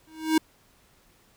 square tone with exponential growth, 316.6 Hz, D#4, 30 cents sharp, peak -16 dBFS, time 0.07-0.38 s, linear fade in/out 5 ms, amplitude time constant 67 ms, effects pink hiss -61 dBFS RMS until 1.36 s

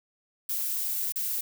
violet noise with dropouts, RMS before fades -30 dBFS, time 0.49-1.41 s, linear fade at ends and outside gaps 5 ms, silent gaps 1.123-1.158 s, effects none

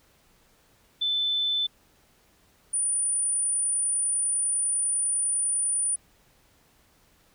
sine tone pair in turn, 3520 / 9435 Hz, A7 / D9, 0 / +7 cents, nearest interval octave + perfect fourth, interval 1707 cents, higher second, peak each -23 / -23 dBFS, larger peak neither, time 1.01-1.67 / 2.73-5.96 s, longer second, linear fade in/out 10 ms, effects pink hiss -62 dBFS RMS until 7.34 s

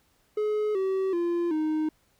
triangle tone with pitch steps, 424.1 / 382.2 / 344.5 / 310.5 Hz, G#4 / G4 / F4 / D#4, +36 / -44 / -24 / -3 cents, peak -22 dBFS, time 0.37-1.89 s, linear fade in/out 5 ms, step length 380 ms, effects pink hiss -67 dBFS RMS until 2.19 s

